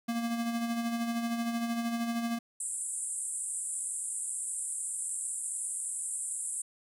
square tone with tremolo, 233.1 Hz, A#3, in tune, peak -29 dBFS, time 0.08-2.39 s, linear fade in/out 10 ms, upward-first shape sine, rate 13 Hz, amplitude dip 45%
white band-pass noise, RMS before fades -36 dBFS, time 2.6-6.62 s, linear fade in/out 5 ms, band 7700 to 10000 Hz, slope 96 dB/octave
effects none

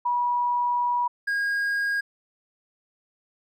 sine / triangle tone pair in turn, 970 / 1631.3 Hz, B5 / G#6, -31 / -31 cents, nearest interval major sixth, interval 900 cents, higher second, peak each -21 dBFS, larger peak neither, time 0.05-1.08 / 1.27-2.01 s, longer first, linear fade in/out 10 ms, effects none

